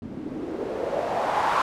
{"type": "noise with low-pass filter sweep", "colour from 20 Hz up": "blue", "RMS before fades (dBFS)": -27, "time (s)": [0.02, 1.62], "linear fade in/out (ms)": 2, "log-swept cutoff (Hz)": [220, 1100], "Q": 3.4, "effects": []}